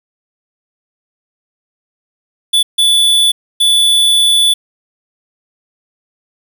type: tone bursts at uneven times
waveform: square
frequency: 3466 Hz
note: A7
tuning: 27 cents flat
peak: -8 dBFS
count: 3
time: 2.53-2.63 / 2.78-3.32 / 3.6-4.54 s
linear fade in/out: 10 ms
effects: 7-bit